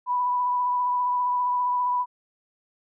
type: tone with vibrato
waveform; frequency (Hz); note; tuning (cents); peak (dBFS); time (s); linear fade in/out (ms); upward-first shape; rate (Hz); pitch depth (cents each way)
sine; 987.8; B5; 0; -21; 0.06-2.06; 50; sine; 15; 16
effects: none